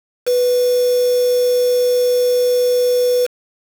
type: tone with quantisation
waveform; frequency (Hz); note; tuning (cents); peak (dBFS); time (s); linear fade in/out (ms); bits
sine; 493.8; B4; 0; -12; 0.26-3.27; 20; 4
effects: none